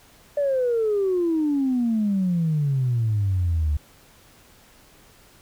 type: exponential sweep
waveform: sine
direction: down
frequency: 587.3 to 72.2 Hz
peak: -18 dBFS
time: 0.37-3.77 s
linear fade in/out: 5 ms
effects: tanh soft clip ceiling -15 dBFS + pink hiss -53 dBFS RMS until 5.41 s